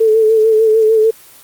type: tone with vibrato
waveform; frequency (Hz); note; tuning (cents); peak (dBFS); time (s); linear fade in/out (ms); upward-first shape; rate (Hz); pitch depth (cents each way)
sine; 440; A4; 0; -7; 0-1.11; 10; sine; 6.7; 38
effects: white hiss -41 dBFS RMS until 1.43 s + Opus 24 kbps